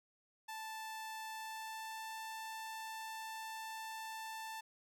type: tone with pitch glide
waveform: sawtooth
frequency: 880 to 885.6 Hz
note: A5 to A5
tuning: 0 to +11 cents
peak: -40 dBFS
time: 0.48-4.61 s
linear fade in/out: 10 ms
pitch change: +11 cents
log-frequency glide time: 1.31-2.15 s
effects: none